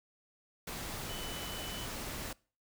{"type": "tone in noise", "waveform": "sine", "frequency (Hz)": 2995, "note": "F#7", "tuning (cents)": 20, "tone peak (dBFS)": -45, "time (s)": [1.09, 1.86], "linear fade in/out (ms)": 5, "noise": "pink", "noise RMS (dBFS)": -41, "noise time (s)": [0.67, 2.33], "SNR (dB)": -7, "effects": ["noise-tail reverb RT60 0.4 s tail -24 dB re dry"]}